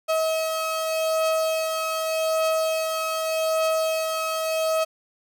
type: beating tone pair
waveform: 35% pulse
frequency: 639 / 639.84 Hz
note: D#5 / D#5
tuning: +46 / +48 cents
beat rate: 0.84 Hz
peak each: -28 / -21 dBFS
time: 0.08-4.85 s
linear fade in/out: 20 ms
effects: none

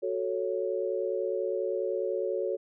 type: chord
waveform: sine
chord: F# minor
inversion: none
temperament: equal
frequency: 370 / 440 / 554.4 Hz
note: F#4 / A4 / C#5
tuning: 0 / 0 / 0 cents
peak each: -32 dBFS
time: 0.02-2.57 s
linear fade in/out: 20 ms
effects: none

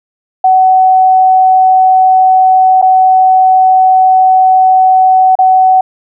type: tone with dropouts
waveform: sine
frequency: 751 Hz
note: F#5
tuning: 26 cents sharp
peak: -3 dBFS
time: 0.44-5.81 s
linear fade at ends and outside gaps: 5 ms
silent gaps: 2.816-2.824 / 5.354-5.388 s
effects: none

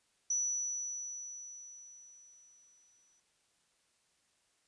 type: tone with exponential decay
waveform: sine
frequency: 5920 Hz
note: F#8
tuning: in tune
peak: -29 dBFS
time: 0.3-3.2 s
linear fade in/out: 5 ms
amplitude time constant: 630 ms
effects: white hiss -74 dBFS RMS until 4.67 s + resampled to 22050 Hz

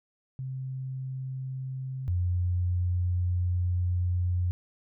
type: tone pair in turn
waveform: sine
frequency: 131.3 / 89.17 Hz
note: C3 / F2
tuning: +6 / +37 cents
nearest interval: perfect fifth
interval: 669 cents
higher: first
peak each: -32 / -24 dBFS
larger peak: second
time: 0.39-2.08 / 2.08-4.51 s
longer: second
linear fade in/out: 0 ms
effects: none

